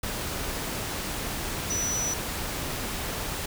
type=tone in noise; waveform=sine; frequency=5920 Hz; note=F#8; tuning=in tune; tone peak=-27 dBFS; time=1.7-2.14 s; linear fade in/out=5 ms; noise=pink; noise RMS=-32 dBFS; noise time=0.03-3.46 s; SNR=+2 dB; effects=none